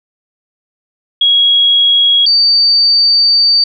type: tone pair in turn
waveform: sine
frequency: 3312 / 4607 Hz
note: G#7 / D8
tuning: -5 / -34 cents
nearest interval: tritone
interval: 571 cents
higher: second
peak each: -6 dBFS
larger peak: neither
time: 1.21-2.26 / 2.26-3.64 s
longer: second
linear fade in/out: 5 ms
effects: none

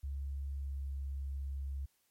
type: tone with pitch glide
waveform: sine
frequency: 69.3 to 68.62 Hz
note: C#2 to C#2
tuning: 0 to -17 cents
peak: -36 dBFS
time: 0.03-1.86 s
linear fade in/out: 10 ms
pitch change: -17 cents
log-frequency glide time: 0.56-0.79 s
effects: white hiss -75 dBFS RMS until 2.1 s + MP3 64 kbps

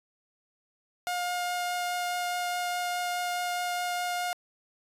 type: tone with vibrato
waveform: sawtooth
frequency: 712 Hz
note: F5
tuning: 33 cents sharp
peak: -25 dBFS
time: 1.07-4.33 s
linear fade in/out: 0 ms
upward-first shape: triangle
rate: 4.8 Hz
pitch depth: 8 cents each way
effects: resampled to 32000 Hz

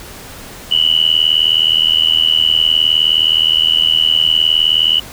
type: tone with amplitude modulation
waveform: sine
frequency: 2960 Hz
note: F#7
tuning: in tune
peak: -5 dBFS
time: 0.71-5 s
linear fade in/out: 10 ms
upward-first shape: sine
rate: 79.4 Hz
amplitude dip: 100%
effects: pink hiss -33 dBFS RMS until 5.12 s

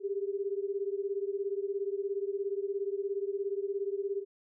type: beating tone pair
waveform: sine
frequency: 392 / 409 Hz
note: G4 / G#4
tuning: 0 / -26 cents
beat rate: 17 Hz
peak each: -33 / -35 dBFS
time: 0-4.25 s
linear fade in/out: 50 ms
effects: none

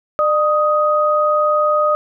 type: tone pair together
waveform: sine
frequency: 600 / 1250.6 Hz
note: D5 / D#6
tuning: +37 / +8 cents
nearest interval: octave + minor second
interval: 1271 cents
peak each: -15 dBFS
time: 0.19-1.95 s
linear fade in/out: 0 ms
effects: none

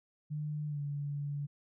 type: tone with pitch glide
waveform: sine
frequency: 150.2 to 143.92 Hz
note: D3 to D3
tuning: +39 to -35 cents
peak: -34 dBFS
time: 0.3-1.47 s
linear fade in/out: 20 ms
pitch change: -74 cents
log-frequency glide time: 0.67-0.8 s
effects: none

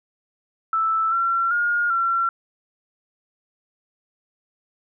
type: tone with pitch steps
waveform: sine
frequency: 1319 / 1360 / 1424 / 1360 Hz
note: E6 / F6 / F6 / F6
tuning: +1 / -46 / +33 / -46 cents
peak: -18 dBFS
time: 0.73-2.29 s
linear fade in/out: 2 ms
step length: 390 ms
effects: none

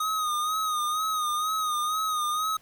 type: tone with vibrato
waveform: square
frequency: 1244.5 Hz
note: D#6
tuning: in tune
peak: -26 dBFS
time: 0-2.57 s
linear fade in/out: 5 ms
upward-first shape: sine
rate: 2.1 Hz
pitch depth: 54 cents each way
effects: pink hiss -59 dBFS RMS until 2.61 s

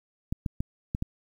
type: clicks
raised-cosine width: 5 ms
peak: -16 dBFS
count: 5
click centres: 0.325 / 0.462 / 0.605 / 0.949 / 1.024 s
effects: 9-bit

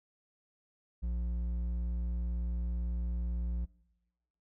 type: tone with hard clipping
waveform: sine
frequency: 59 Hz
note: A#1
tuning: 22 cents sharp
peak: -33 dBFS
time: 1.02-3.66 s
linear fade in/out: 20 ms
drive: 6 dB
effects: noise-tail reverb RT60 1.0 s tail -22 dB re dry

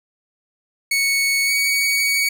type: tone with pitch glide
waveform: sawtooth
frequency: 2217 to 2247 Hz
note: C#7 to C#7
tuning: 0 to +23 cents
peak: -13 dBFS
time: 0.91-2.29 s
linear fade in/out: 5 ms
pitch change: +23 cents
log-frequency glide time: 1.46-1.52 s
effects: none

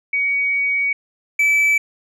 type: tone pair in turn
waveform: sine / triangle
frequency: 2252 / 2307 Hz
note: C#7 / D7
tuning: +27 / -31 cents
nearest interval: unison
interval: 42 cents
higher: second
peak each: -16 / -11 dBFS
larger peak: second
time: 0.13-0.93 / 1.39-1.78 s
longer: first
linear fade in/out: 5 ms
effects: none

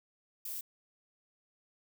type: noise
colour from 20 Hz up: violet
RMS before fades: -40 dBFS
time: 0.45-0.61 s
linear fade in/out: 5 ms
effects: none

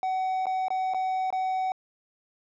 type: tone with dropouts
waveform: triangle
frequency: 752 Hz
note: F#5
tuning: 28 cents sharp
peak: -23 dBFS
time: 0.03-1.72 s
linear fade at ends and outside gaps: 1 ms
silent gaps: 0.457-0.467 / 0.683-0.704 / 0.937-0.945 / 1.304-1.326 s
effects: resampled to 16000 Hz

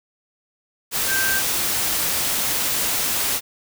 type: tone in noise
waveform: sine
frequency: 1568 Hz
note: G6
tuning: in tune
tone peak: -21 dBFS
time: 1.07-1.42 s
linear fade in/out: 50 ms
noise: white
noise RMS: -22 dBFS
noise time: 0.91-3.41 s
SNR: -2 dB
effects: none

